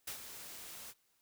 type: noise with ADSR envelope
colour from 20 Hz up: white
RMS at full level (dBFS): -41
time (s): 0.07-0.94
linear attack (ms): 7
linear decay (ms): 93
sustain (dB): -8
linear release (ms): 44
effects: white hiss -75 dBFS RMS until 1.21 s